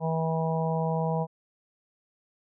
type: harmonic tone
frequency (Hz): 161.9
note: E3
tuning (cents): -31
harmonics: 1 / 3 / 4 / 5 / 6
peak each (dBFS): -27 / -32 / -33 / -34 / -35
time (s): 0-1.27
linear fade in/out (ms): 50
effects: none